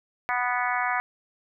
harmonic tone, 246.6 Hz, B3, 2 cents flat, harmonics 3 / 4 / 5 / 6 / 7 / 8 / 9, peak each -29 / -30 / -31 / -32 / -32 / -33 / -34 dBFS, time 0.29-1 s, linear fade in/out 0 ms, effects none

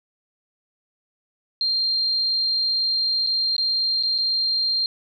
sine tone with dropouts, 4186 Hz, C8, in tune, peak -19 dBFS, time 1.61-4.86 s, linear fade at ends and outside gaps 1 ms, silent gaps 3.265-3.271 / 3.565-3.581 / 4.027-4.034 / 4.18-4.185 s, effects none

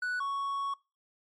triangle tone pair in turn, 1480 / 1111.3 Hz, F#6 / C#6, 0 / +4 cents, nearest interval perfect fourth, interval 496 cents, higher first, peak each -28 dBFS, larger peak neither, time 0.02-0.2 / 0.2-0.74 s, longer second, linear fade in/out 5 ms, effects noise-tail reverb RT60 0.3 s tail -24 dB re dry + MP3 48 kbps

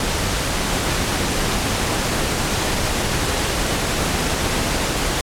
pink noise, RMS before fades -21 dBFS, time 0-5.21 s, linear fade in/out 2 ms, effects low-pass 10000 Hz 12 dB/octave + AAC 64 kbps

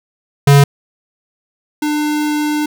square tone pair in turn, 141.4 / 299.6 Hz, C#3 / D4, +35 / +35 cents, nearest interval octave + minor second, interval 1300 cents, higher second, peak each -5 / -15 dBFS, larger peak first, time 0.47-0.64 / 1.82-2.66 s, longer second, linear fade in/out 5 ms, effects none

